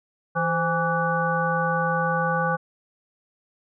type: harmonic tone with a mistuned harmonic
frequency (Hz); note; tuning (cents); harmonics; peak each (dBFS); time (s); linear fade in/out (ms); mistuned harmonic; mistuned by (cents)
164.81; E3; 0; 1 / 3 / 5 / 7 / 9; -27 / -27 / -27 / -27 / -27; 0.35-2.57; 20; 3; +79
effects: none